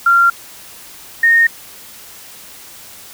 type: tone pair in turn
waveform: sine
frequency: 1382 / 1844.7 Hz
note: F6 / A#6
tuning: -19 / -19 cents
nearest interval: perfect fourth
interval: 500 cents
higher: second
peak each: -7 dBFS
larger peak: neither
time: 0.06-0.3 / 1.23-1.47 s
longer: neither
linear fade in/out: 5 ms
effects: white hiss -37 dBFS RMS until 3.13 s